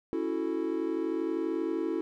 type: chord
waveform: triangle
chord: F# minor seventh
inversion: second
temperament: equal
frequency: 277.2 / 329.6 / 370 / 440 Hz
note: C#4 / E4 / F#4 / A4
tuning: 0 / 0 / 0 / 0 cents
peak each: -35 / -29 / -33 / -34 dBFS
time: 0.13-2.01 s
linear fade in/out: 0 ms
effects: none